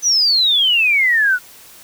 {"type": "exponential sweep", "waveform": "sine", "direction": "down", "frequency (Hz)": [6100, 1433], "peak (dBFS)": -11, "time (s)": [0.02, 1.39], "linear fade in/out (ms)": 50, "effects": ["white hiss -42 dBFS RMS until 1.83 s"]}